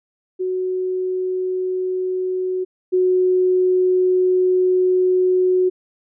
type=tone pair in turn; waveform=sine; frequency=370 / 367.7 Hz; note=F#4 / F#4; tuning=0 / -11 cents; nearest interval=unison; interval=11 cents; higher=first; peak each=-19 / -13 dBFS; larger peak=second; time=0.39-2.65 / 2.92-5.7 s; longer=second; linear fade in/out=20 ms; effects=none